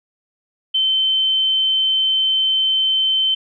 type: tone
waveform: sine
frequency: 3085 Hz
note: G7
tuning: 28 cents flat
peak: -14 dBFS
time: 0.74-3.35 s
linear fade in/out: 10 ms
effects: none